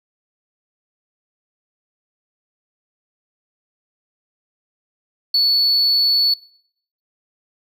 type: tone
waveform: triangle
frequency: 4435 Hz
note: C#8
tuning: in tune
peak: -10 dBFS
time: 5.34-6.34 s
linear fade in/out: 5 ms
effects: noise-tail reverb RT60 0.7 s tail -26 dB re dry + tanh soft clip ceiling -9 dBFS